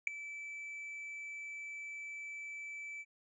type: tone with ADSR envelope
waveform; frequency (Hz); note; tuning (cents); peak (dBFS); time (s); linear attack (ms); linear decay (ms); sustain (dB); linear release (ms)
triangle; 2314; D7; -26; -21; 0.07-3.05; 4; 3; -20; 44
effects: resampled to 22050 Hz